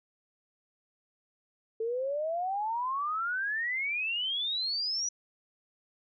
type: exponential sweep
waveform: sine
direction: up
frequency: 440 to 5920 Hz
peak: -29 dBFS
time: 1.8-5.09 s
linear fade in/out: 5 ms
effects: none

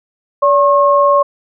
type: tone pair together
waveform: sine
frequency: 573 / 1081.7 Hz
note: D5 / C#6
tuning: -43 / -43 cents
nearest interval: major seventh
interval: 1100 cents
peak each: -10 dBFS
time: 0.42-1.23 s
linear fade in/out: 10 ms
effects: none

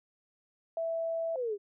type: tone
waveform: sine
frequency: 659.3 Hz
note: E5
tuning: in tune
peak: -30 dBFS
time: 0.77-1.36 s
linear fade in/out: 2 ms
type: linear sweep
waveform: sine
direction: down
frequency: 542 to 390 Hz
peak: -30 dBFS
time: 1.34-1.58 s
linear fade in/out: 50 ms
effects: none

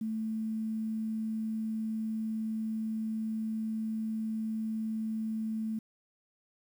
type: tone with quantisation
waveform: sine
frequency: 220.1 Hz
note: A3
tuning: 1 cent sharp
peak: -31 dBFS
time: 0.01-5.79 s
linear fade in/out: 5 ms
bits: 10
effects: none

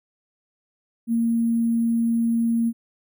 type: tone with sample-and-hold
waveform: sine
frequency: 230.9 Hz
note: A#3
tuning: 16 cents flat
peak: -18 dBFS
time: 1.07-2.73 s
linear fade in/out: 50 ms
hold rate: 11025 Hz
effects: none

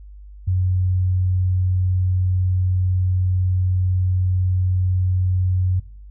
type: tone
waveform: sine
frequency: 92 Hz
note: F#2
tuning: 9 cents flat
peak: -16 dBFS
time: 0.47-5.8 s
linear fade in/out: 10 ms
effects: noise-tail reverb RT60 0.5 s tail -17 dB re dry + added 50 Hz sine -37 dBFS peak until 6.1 s

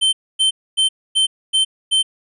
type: tone bursts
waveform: square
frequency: 3100 Hz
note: G7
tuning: 20 cents flat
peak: -13 dBFS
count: 6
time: 0.01-2.03 s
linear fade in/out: 20 ms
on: 120 ms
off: 260 ms
effects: resampled to 24000 Hz

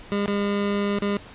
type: tone with dropouts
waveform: 25% pulse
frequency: 202.6 Hz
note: G#3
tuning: 43 cents flat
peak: -18 dBFS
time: 0.12-1.17 s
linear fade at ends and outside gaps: 0 ms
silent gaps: 0.259-0.279 / 0.988-1.021 s
effects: pink hiss -44 dBFS RMS until 1.34 s + resampled to 8000 Hz

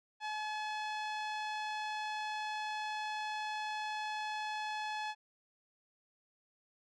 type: tone with low-pass filter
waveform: sawtooth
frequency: 854 Hz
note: G#5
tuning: 48 cents sharp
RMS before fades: -39 dBFS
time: 0.2-5.15 s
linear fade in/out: 50 ms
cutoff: 4200 Hz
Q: 0.97
effects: none

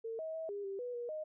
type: tone with pitch steps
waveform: sine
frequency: 452.7 / 638 / 645 / 405.3 / 391.7 / 490.7 / 479.1 / 619 Hz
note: A4 / D#5 / E5 / G#4 / G4 / B4 / A#4 / D#5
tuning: +49 / +43 / -38 / -42 / -1 / -11 / +47 / -9 cents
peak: -38 dBFS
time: 0.04-1.24 s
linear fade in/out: 10 ms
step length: 150 ms
effects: none

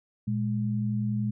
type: tone pair together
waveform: sine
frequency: 117.5 / 208.3 Hz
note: A#2 / G#3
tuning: +14 / +5 cents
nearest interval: minor seventh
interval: 991 cents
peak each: -28 dBFS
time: 0.27-1.31 s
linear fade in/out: 10 ms
effects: none

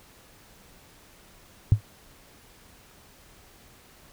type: tone with exponential decay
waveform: sine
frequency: 105.7 Hz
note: G#2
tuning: 31 cents sharp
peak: -9 dBFS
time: 1.72-1.81 s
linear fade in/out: 0 ms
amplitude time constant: 18 ms
effects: pink hiss -54 dBFS RMS until 4.12 s

